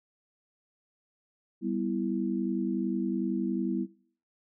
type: chord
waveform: sine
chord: E minor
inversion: first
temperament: equal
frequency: 196 / 246.9 / 329.6 Hz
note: G3 / B3 / E4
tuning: 0 / 0 / 0 cents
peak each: -32 dBFS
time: 1.61-3.87 s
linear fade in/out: 50 ms
effects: noise-tail reverb RT60 0.5 s tail -19 dB re dry